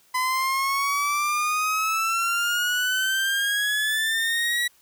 30% pulse exponential sweep, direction up, 1010 to 1939 Hz, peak -19 dBFS, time 0.14-4.68 s, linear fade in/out 10 ms, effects white hiss -59 dBFS RMS until 4.81 s

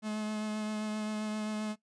45% pulse tone with vibrato, 213.9 Hz, A3, 49 cents flat, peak -33 dBFS, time 0.02-1.76 s, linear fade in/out 50 ms, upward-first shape triangle, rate 7.6 Hz, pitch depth 17 cents each way, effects noise-tail reverb RT60 0.1 s tail -18 dB re dry + resampled to 22050 Hz

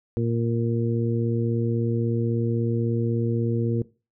harmonic tone, 116.3 Hz, A#2, 4 cents flat, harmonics 1 / 2 / 3 / 4, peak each -24 / -27 / -29 / -30 dBFS, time 0.17-3.82 s, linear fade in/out 0 ms, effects noise-tail reverb RT60 0.3 s tail -19 dB re dry

